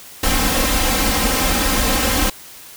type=noise with comb filter; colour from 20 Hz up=pink; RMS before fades=-17 dBFS; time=0.23-2.3 s; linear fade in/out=5 ms; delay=3.8 ms; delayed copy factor=+0.95; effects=white hiss -39 dBFS RMS until 2.76 s